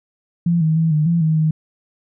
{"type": "tone with pitch steps", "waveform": "sine", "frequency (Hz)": [170.8, 158.2, 162.5, 152.3, 169.2, 158, 156.7], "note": ["F3", "D#3", "E3", "D#3", "E3", "D#3", "D#3"], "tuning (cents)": [-38, 29, -24, -37, 45, 27, 13], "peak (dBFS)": -13, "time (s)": [0.46, 1.51], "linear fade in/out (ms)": 5, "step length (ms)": 150, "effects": []}